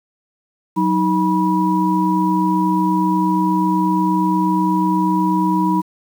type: tone cluster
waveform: sine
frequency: 185.4 / 313.7 / 973 Hz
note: F#3 / D#4 / B5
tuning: +4 / +14 / -26 cents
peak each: -18 dBFS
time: 0.76-5.82 s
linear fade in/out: 20 ms
effects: 7-bit